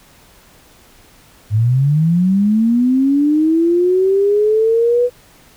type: linear sweep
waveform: sine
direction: up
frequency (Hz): 101.7 to 495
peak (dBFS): -10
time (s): 1.5-5.1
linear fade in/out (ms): 50
effects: pink hiss -47 dBFS RMS until 5.56 s